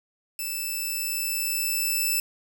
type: tone with level ramp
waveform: 5% pulse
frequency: 2637 Hz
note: E7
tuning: in tune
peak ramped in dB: -20 to -13 dBFS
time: 0.39-2.2 s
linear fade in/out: 2 ms
effects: 8-bit